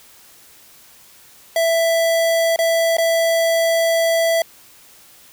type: tone with dropouts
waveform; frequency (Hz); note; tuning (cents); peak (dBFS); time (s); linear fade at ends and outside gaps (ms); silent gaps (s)
square; 662; E5; +7; -15; 1.56-4.42; 2; 2.561-2.589 / 2.969-2.983
effects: white hiss -47 dBFS RMS until 5.32 s